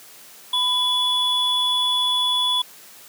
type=tone pair together; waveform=triangle; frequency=1000 / 3418 Hz; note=B5 / G#7; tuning=+21 / +49 cents; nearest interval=octave + major sixth; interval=2128 cents; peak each=-24 / -17 dBFS; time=0.53-2.62 s; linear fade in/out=5 ms; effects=white hiss -45 dBFS RMS until 3.08 s + high-pass 150 Hz 12 dB/octave